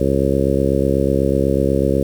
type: harmonic tone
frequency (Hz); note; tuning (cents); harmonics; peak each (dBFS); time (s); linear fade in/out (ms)
68.1; C#2; -30; 1 / 2 / 3 / 4 / 5 / 6 / 7 / 8; -22 / -22 / -22 / -22 / -22 / -22 / -22 / -22; 0-2.03; 5
effects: 7-bit